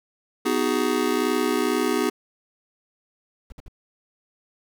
square chord, G# minor seventh, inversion first, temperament just, 249.2 / 311.5 / 373.8 / 415.3 Hz, B3 / D#4 / F#4 / G#4, +16 / +2 / +18 / 0 cents, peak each -27 dBFS, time 0.45-2.1 s, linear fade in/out 10 ms
brown noise bursts, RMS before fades -39 dBFS, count 3, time 3.5-3.682 s, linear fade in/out 2 ms, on 22 ms, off 58 ms
effects none

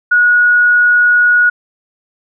sine tone, 1455 Hz, F#6, 29 cents flat, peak -6 dBFS, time 0.11-1.5 s, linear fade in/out 10 ms, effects none

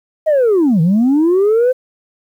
sine linear two-way sweep, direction down then up, 644 to 153.8 to 520 Hz, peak -7 dBFS, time 0.26-1.73 s, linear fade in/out 20 ms, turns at 0.81 s, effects tanh soft clip ceiling -7 dBFS + 8-bit

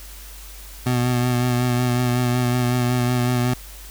25% pulse tone with vibrato, 123.47 Hz, B2, in tune, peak -14 dBFS, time 0.86-3.54 s, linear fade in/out 5 ms, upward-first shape sine, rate 5.4 Hz, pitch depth 26 cents each way, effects added 49 Hz sine -38 dBFS peak until 3.9 s + white hiss -42 dBFS RMS until 3.9 s

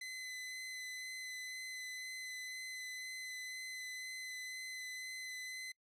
sawtooth tone with vibrato, 2027 Hz, B6, 45 cents sharp, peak -40 dBFS, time 0.01-5.72 s, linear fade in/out 5 ms, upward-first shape sine, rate 2 Hz, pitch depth 11 cents each way, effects noise-tail reverb RT60 0.1 s tail -26 dB re dry + low-pass 11000 Hz 12 dB/octave

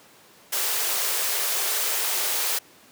white high-pass noise, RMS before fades -25 dBFS, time 0.52-2.59 s, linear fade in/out 10 ms, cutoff 360 Hz, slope 96 dB/octave, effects pink hiss -52 dBFS RMS until 2.91 s + high-pass 200 Hz 12 dB/octave

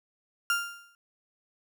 35% pulse tone with exponential decay, 1396.9 Hz, F6, in tune, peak -20 dBFS, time 0.5-0.95 s, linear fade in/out 1 ms, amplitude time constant 97 ms, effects none

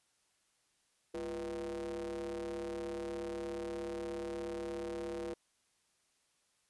square ring-modulated tone, 72.4 Hz, D2, 24 cents flat, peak -36 dBFS, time 1.14-5.34 s, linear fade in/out 5 ms, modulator 416 Hz, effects white hiss -75 dBFS RMS until 6.69 s + resampled to 24000 Hz

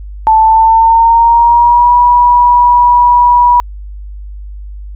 sine tone with pitch glide, 880 to 970.8 Hz, A5 to B5, 0 to -30 cents, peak -3 dBFS, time 0.27-3.6 s, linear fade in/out 0 ms, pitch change +170 cents, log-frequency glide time 0.39-1.94 s, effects added 50 Hz sine -23 dBFS peak until 4.95 s

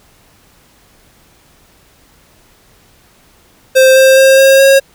square tone with pitch steps, 524 / 528.9 / 533.8 / 538.7 / 543.7 Hz, C5 / C5 / C5 / C#5 / C#5, +2 / +19 / +35 / -50 / -34 cents, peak -4 dBFS, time 3.75-4.8 s, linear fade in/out 20 ms, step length 210 ms, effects pink hiss -48 dBFS RMS until 4.94 s

